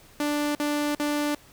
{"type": "tone bursts", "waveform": "sawtooth", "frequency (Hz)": 294.2, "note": "D4", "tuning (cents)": 3, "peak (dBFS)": -20, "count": 3, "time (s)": [0.2, 1.348], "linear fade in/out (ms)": 2, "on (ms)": 350, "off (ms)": 49, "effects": ["pink hiss -53 dBFS RMS until 1.52 s"]}